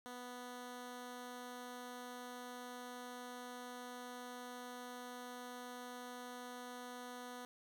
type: tone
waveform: 10% pulse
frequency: 246.9 Hz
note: B3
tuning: in tune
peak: -39 dBFS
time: 0.06-7.45 s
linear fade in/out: 0 ms
effects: none